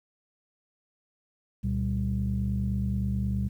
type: tone cluster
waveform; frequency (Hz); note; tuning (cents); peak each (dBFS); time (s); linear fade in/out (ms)
sine; 69.6 / 119.1 / 195.4; C#2 / A#2 / G3; +8 / +38 / -5; -29; 1.63-3.49; 20
effects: tanh soft clip ceiling -18 dBFS + 10-bit